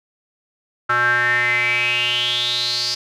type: tone with band-pass filter sweep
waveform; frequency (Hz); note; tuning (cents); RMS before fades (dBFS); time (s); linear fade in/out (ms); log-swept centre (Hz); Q
square; 121.2; B2; -32; -19; 0.89-2.95; 10; 1400 to 4900; 8.5
effects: none